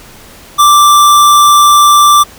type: tone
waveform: square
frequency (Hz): 1174.7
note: D6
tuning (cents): 0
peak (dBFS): -3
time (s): 0.58-2.24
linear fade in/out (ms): 20
effects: pink hiss -35 dBFS RMS until 2.38 s